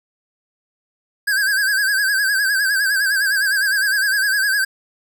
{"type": "tone with vibrato", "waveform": "square", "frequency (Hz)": 1604, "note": "G6", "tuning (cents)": 39, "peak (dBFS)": -16, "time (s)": [1.27, 4.65], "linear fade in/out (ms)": 10, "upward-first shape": "sine", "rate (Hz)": 9.8, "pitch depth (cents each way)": 85, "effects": []}